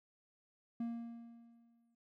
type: tone with exponential decay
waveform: triangle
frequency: 233.1 Hz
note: A#3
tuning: in tune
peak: -33 dBFS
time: 0.8-1.95 s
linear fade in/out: 5 ms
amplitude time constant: 250 ms
effects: noise-tail reverb RT60 0.1 s tail -20 dB re dry